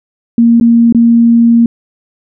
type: tone with dropouts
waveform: sine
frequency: 233.1 Hz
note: A#3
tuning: in tune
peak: -3 dBFS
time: 0.38-1.66 s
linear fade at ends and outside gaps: 2 ms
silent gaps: 0.6-0.61 / 0.925-0.947 s
effects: none